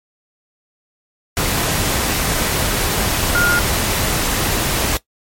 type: tone in noise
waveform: sine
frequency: 1420 Hz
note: F6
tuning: 28 cents sharp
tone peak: -13 dBFS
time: 3.35-3.59 s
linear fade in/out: 0 ms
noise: pink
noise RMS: -18 dBFS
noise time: 1.37-4.97 s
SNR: +2 dB
effects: noise-tail reverb RT60 0.1 s tail -17 dB re dry + MP3 64 kbps